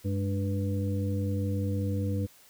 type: harmonic tone with a mistuned harmonic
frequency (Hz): 98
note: G2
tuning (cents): 0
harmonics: 1 / 2 / 3 / 5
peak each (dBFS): -28 / -34 / -36 / -38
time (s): 0.04-2.27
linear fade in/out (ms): 20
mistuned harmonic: 2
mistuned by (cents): +61
effects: white hiss -57 dBFS RMS until 2.49 s